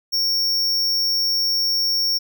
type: tone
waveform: square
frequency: 5500 Hz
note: F8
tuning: 27 cents flat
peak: -18 dBFS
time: 0.12-2.19 s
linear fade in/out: 20 ms
effects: none